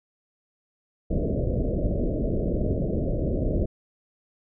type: low-pass noise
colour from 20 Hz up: pink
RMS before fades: -25 dBFS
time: 1.1-3.66 s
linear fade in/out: 10 ms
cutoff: 640 Hz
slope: 96 dB/octave
effects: none